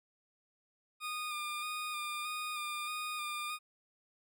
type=tone with vibrato; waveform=20% pulse; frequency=1218 Hz; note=D#6; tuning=37 cents flat; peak=-32 dBFS; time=1-3.59 s; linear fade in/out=50 ms; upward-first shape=square; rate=1.6 Hz; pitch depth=21 cents each way; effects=none